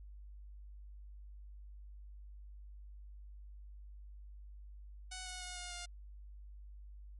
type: tone with pitch steps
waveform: 5% pulse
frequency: 742 / 733.1 / 724.2 / 715.5 / 706.9 Hz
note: F#5 / F#5 / F#5 / F5 / F5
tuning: +5 / -16 / -37 / +42 / +21 cents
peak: -32 dBFS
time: 5.11-5.86 s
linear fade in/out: 10 ms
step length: 150 ms
effects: added 50 Hz sine -49 dBFS peak until 7.19 s + MP3 48 kbps

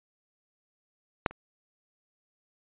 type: clicks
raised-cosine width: 0.5 ms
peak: -8 / -30 dBFS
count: 2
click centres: 1.262 / 1.31 s
effects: resampled to 8000 Hz

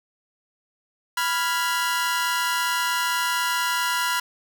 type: chord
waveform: sawtooth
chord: F diminished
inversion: second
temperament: equal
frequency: 987.8 / 1396.9 / 1661.2 Hz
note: Cb6 / F6 / Ab6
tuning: 0 / 0 / 0 cents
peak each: -21 / -22 / -27 dBFS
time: 1.17-4.2 s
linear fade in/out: 5 ms
effects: none

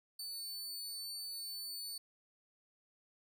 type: tone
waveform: sawtooth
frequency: 4499 Hz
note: C#8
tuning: 25 cents sharp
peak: -39 dBFS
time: 0.19-1.98 s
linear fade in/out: 5 ms
effects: none

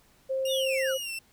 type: tone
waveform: sine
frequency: 530 Hz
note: C5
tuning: 22 cents sharp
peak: -26 dBFS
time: 0.29-0.98 s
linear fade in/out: 20 ms
type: tone with vibrato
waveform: sawtooth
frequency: 2794 Hz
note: F7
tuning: in tune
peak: -30 dBFS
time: 0.45-1.19 s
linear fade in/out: 5 ms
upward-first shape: sine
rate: 2.5 Hz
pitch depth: 73 cents each way
type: linear sweep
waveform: triangle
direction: down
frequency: 3837 to 1244.5 Hz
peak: -29 dBFS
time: 0.47-0.95 s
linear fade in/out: 50 ms
effects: pink hiss -62 dBFS RMS until 1.32 s

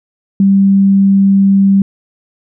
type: tone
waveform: sine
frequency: 196 Hz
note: G3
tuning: in tune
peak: -5 dBFS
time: 0.4-1.82 s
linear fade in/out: 2 ms
effects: none

